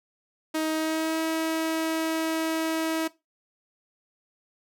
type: tone with pitch glide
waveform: sawtooth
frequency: 315 to 322 Hz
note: D#4 to E4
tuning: +21 to -41 cents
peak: -21 dBFS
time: 0.54-3.08 s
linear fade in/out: 10 ms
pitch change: +38 cents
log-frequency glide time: 0.72-1.21 s
effects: noise-tail reverb RT60 0.2 s tail -17 dB re dry